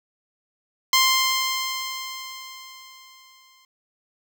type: tone with exponential decay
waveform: 10% pulse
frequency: 1049 Hz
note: C6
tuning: 4 cents sharp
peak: -6 dBFS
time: 0.93-3.65 s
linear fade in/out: 2 ms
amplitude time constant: 590 ms
effects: none